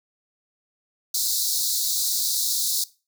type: high-pass noise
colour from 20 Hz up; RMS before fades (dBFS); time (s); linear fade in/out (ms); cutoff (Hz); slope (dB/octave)
pink; -24; 1.14-2.84; 5; 3800; 96
effects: noise-tail reverb RT60 0.3 s tail -19 dB re dry